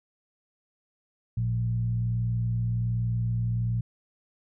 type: tone with frequency modulation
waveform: sine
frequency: 115.8 Hz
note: A#2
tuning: 11 cents flat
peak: -24 dBFS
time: 1.37-3.81 s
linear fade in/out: 5 ms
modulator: 61.3 Hz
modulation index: 0.48
effects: none